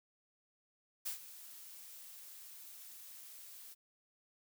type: noise with ADSR envelope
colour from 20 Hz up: blue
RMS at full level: -38 dBFS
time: 1.05-3.75 s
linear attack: 16 ms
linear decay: 110 ms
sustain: -15 dB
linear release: 27 ms
effects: none